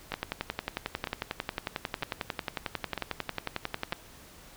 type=two click trains; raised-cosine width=0.3 ms; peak=-14 / -16 dBFS; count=43 / 5; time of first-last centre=0.14-3.924 / 0.12-3.93 s; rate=11.1 / 1.05 Hz; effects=pink hiss -52 dBFS RMS until 4.56 s